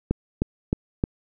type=click train; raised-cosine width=3 ms; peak=-8 dBFS; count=4; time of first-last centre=0.11-1.039 s; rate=3.23 Hz; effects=none